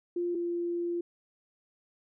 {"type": "tone pair in turn", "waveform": "sine", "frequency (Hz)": [349.2, 345.4], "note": ["F4", "F4"], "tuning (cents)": [0, -19], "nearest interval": "unison", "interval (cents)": 19, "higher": "first", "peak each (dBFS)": [-28, -29], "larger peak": "first", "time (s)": [[0.16, 0.35], [0.35, 1.01]], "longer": "second", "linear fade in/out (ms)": 5, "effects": []}